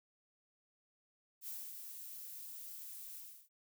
violet noise with ADSR envelope, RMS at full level -44 dBFS, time 1.41-3.49 s, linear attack 65 ms, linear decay 240 ms, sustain -5 dB, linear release 330 ms, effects none

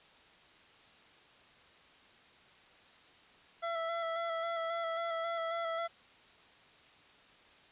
25% pulse tone with vibrato, 666 Hz, E5, 18 cents sharp, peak -30 dBFS, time 3.62-5.88 s, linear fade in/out 20 ms, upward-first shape square, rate 3.7 Hz, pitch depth 19 cents each way, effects white hiss -60 dBFS RMS until 7.71 s + resampled to 8000 Hz

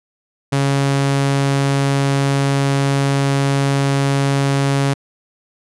sawtooth tone, 138.59 Hz, C#3, in tune, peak -10 dBFS, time 0.52-4.94 s, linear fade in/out 10 ms, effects resampled to 24000 Hz

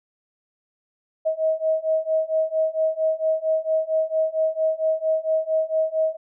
sine beating tone pair, 633 / 637.4 Hz, D#5 / D#5, +30 / +42 cents, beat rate 4.4 Hz, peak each -23 / -22 dBFS, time 1.25-6.17 s, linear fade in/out 20 ms, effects none

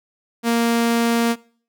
sawtooth tone, 233 Hz, A#3, 1 cent flat, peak -12 dBFS, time 0.43-1.36 s, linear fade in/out 50 ms, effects noise-tail reverb RT60 0.5 s tail -23 dB re dry

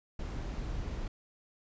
brown noise, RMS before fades -37 dBFS, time 0.19-1.08 s, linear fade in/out 5 ms, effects resampled to 16000 Hz

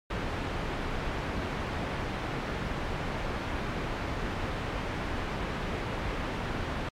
pink low-pass noise, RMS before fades -33 dBFS, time 0.1-6.89 s, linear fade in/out 5 ms, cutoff 2400 Hz, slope 12 dB/octave, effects MP3 96 kbps

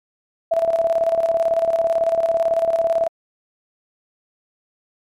sine tone with tremolo, 663 Hz, E5, 10 cents sharp, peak -13 dBFS, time 0.51-3.08 s, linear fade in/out 10 ms, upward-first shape square, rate 18 Hz, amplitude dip 60%, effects MP3 64 kbps

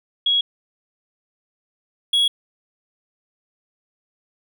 sine / triangle tone pair in turn, 3322 / 3335 Hz, G#7 / G#7, 0 / +7 cents, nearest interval unison, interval 7 cents, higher second, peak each -15 / -13 dBFS, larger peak second, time 0.26-0.41 / 2.13-2.28 s, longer neither, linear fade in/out 5 ms, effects none

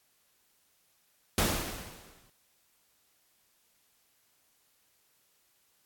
pink noise with exponential decay, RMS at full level -25 dBFS, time 1.38-2.3 s, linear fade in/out 2 ms, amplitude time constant 200 ms, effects white hiss -70 dBFS RMS until 5.85 s + AAC 64 kbps

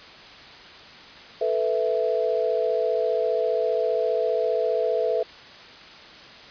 sine chord, A suspended second, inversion none, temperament just, 440 / 495 / 660 Hz, A4 / B4 / E5, 0 / +4 / +2 cents, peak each -25 dBFS, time 1.41-5.23 s, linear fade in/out 5 ms, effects white hiss -44 dBFS RMS until 6.5 s + resampled to 11025 Hz

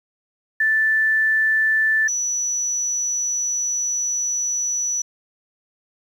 sine tone pair in turn, 1760 / 5920 Hz, A6 / F#8, 0 / 0 cents, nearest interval octave + major sixth, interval 2100 cents, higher second, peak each -15 / -20 dBFS, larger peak first, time 0.6-2.08 / 2.08-5.02 s, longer second, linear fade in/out 5 ms, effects 8-bit

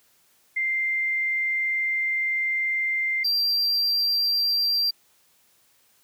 sine / triangle tone pair in turn, 2093 / 4723 Hz, C7 / D8, 0 / +9 cents, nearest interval octave + major second, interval 1409 cents, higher second, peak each -22 / -19 dBFS, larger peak second, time 0.56-3.24 / 3.24-4.91 s, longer first, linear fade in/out 10 ms, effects white hiss -62 dBFS RMS until 6.03 s + high-pass 60 Hz 12 dB/octave

